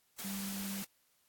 sine tone in noise, 196.2 Hz, G3, 2 cents sharp, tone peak -39 dBFS, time 0.24-0.83 s, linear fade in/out 10 ms, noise white, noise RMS -43 dBFS, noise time 0.18-0.85 s, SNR +1 dB, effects white hiss -73 dBFS RMS until 1.28 s + AAC 64 kbps

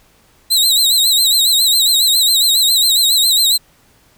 sawtooth tone with vibrato, 3939 Hz, B7, 5 cents flat, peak -7 dBFS, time 0.5-3.58 s, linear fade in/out 20 ms, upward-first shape sine, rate 7.3 Hz, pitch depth 99 cents each way, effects pink hiss -52 dBFS RMS until 4.17 s

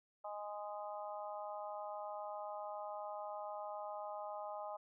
harmonic tone, 207.1 Hz, G#3, 5 cents flat, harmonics 3 / 4 / 5 / 6, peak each -46 / -46 / -51 / -52 dBFS, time 0.24-4.77 s, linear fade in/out 10 ms, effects none

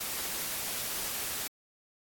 white noise, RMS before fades -35 dBFS, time 0-1.48 s, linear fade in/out 10 ms, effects AAC 64 kbps

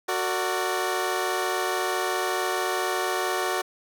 15% pulse chord, Gb augmented, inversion none, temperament equal with one note detuned, 370 / 456 / 587.3 Hz, Gb4 / Bb4 / D5, 0 / -38 / 0 cents, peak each -20 / -25 / -25 dBFS, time 0.08-3.62 s, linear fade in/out 10 ms, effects none

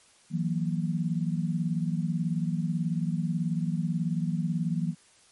sine tone cluster, 162.8 / 181.1 / 234.9 Hz, E3 / F#3 / A#3, -21 / -37 / +13 cents, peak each -28 / -30 / -34 dBFS, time 0.3-4.95 s, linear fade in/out 50 ms, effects white hiss -59 dBFS RMS until 5.31 s + MP3 48 kbps

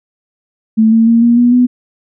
sine tone with pitch steps, 220.6 / 225.8 / 231 / 236.4 / 242 / 247.6 Hz, A3 / A3 / A#3 / A#3 / B3 / B3, +5 / +45 / -16 / +24 / -35 / +5 cents, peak -5 dBFS, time 0.77-1.67 s, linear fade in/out 20 ms, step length 150 ms, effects none

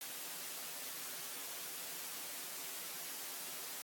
white noise with comb filter, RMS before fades -45 dBFS, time 0.01-3.82 s, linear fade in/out 2 ms, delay 9.3 ms, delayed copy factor -0.6, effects high-pass 200 Hz 12 dB/octave + AAC 64 kbps

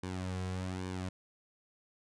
sawtooth tone with flanger, 92.5 Hz, F#2, in tune, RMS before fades -38 dBFS, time 0.03-1.09 s, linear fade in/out 5 ms, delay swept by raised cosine 1.5 to 3.4 ms, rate 1.2 Hz, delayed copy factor -0.65, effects resampled to 22050 Hz

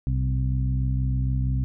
harmonic tone with a mistuned harmonic, 64.2 Hz, C2, 32 cents flat, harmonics 1 / 2 / 3 / 4, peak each -24 / -24 / -37 / -35 dBFS, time 0.07-1.64 s, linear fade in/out 0 ms, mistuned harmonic 1, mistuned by -64 cents, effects none

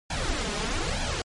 pink noise with flanger, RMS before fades -28 dBFS, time 0.1-1.22 s, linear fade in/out 5 ms, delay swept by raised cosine 1.2 to 4.9 ms, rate 1.1 Hz, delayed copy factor +0.85, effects low-pass 7000 Hz 12 dB/octave + MP3 48 kbps

